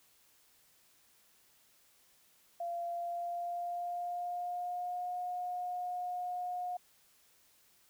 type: tone with pitch glide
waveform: sine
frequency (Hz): 689 to 719.1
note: F5 to F#5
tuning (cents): -24 to -50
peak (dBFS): -35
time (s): 2.6-6.77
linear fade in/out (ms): 5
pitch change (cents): +74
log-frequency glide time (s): 2.82-5.13
effects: white hiss -67 dBFS RMS until 7.89 s